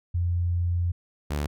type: tone pair in turn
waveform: sine / sawtooth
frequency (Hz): 87.2 / 73.19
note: F2 / D2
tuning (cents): -2 / -5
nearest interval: minor third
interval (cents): 303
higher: first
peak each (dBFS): -22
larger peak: neither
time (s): 0.14-0.92 / 1.3-1.47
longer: first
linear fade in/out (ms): 10
effects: none